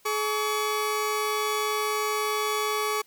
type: tone pair together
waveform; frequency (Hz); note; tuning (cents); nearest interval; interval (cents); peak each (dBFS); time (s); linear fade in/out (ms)
sawtooth; 425 / 1133; G#4 / C#6; +40 / +37; octave + perfect fourth; 1697; -24; 0.05-3.02; 10
effects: white hiss -60 dBFS RMS until 3.06 s